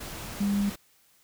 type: tone in noise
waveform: sine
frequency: 201.7 Hz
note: G3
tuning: 50 cents sharp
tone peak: -23 dBFS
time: 0.4-0.7 s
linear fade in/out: 10 ms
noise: pink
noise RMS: -39 dBFS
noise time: 0-0.76 s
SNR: +13 dB
effects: white hiss -63 dBFS RMS until 1.23 s